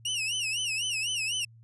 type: tone with vibrato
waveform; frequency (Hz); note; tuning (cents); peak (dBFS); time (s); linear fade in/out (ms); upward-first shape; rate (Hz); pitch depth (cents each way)
sawtooth; 2776; F7; -11; -25; 0.05-1.45; 5; sine; 4; 160
effects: added 114 Hz sine -51 dBFS peak until 1.63 s + resampled to 24000 Hz